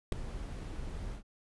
brown noise with ADSR envelope, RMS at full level -21 dBFS, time 0.12-1.23 s, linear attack 4 ms, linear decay 4 ms, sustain -19 dB, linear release 88 ms, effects resampled to 24000 Hz

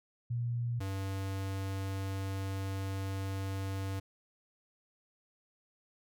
sine / square tone pair in turn, 119.2 / 96.79 Hz, A#2 / G2, +39 / -21 cents, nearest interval major third, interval 360 cents, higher first, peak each -31 / -35 dBFS, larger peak first, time 0.3-0.8 / 0.8-4 s, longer second, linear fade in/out 10 ms, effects none

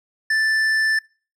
triangle tone with tanh clipping, 1762 Hz, A6, 2 cents sharp, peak -18 dBFS, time 0.3-0.99 s, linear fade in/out 5 ms, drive 13 dB, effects noise-tail reverb RT60 0.4 s tail -25 dB re dry

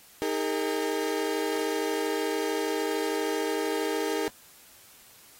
35% pulse tone cluster, 313.3 / 404.7 / 457.8 Hz, D#4 / G#4 / A#4, +12 / -45 / -31 cents, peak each -30 / -29 / -29 dBFS, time 0.22-4.28 s, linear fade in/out 0 ms, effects white hiss -54 dBFS RMS until 5.39 s + AAC 48 kbps

